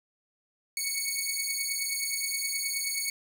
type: beating tone pair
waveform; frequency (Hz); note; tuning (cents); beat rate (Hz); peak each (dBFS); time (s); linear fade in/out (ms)
10% pulse; 2217 / 2226.5; C#7 / C#7; 0 / +7; 9.5; -23; 0.77-3.1; 2
effects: none